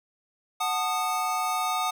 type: chord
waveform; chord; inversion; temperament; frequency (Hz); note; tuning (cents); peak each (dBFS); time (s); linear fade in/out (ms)
square; D# diminished; first; equal with one note detuned; 740 / 880 / 1233.1; F#5 / A5 / D#6; 0 / 0 / -16; -30 / -33 / -29; 0.6-1.91; 10
effects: none